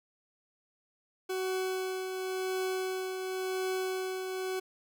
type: tone with tremolo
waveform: 40% pulse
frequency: 374.8 Hz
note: F#4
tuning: 22 cents sharp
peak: -29 dBFS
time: 1.29-4.6 s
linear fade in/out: 10 ms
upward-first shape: triangle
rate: 0.93 Hz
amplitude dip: 45%
effects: none